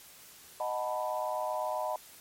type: chord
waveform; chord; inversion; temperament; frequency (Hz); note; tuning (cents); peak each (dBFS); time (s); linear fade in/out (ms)
sine; B dominant seventh; first; equal; 622.3 / 740 / 880 / 987.8; D#5 / F#5 / A5 / B5; 0 / 0 / 0 / 0; -34 / -37 / -38 / -36; 0.6-1.96; 2
effects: white hiss -53 dBFS RMS until 2.2 s + MP3 64 kbps